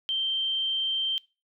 sine tone, 3136 Hz, G7, in tune, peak -25 dBFS, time 0.09-1.18 s, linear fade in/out 0 ms, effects noise-tail reverb RT60 0.3 s tail -22 dB re dry

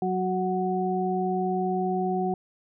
harmonic tone, 185 Hz, F#3, in tune, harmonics 1 / 2 / 4, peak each -28 / -28 / -28 dBFS, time 0.02-2.34 s, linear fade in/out 2 ms, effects none

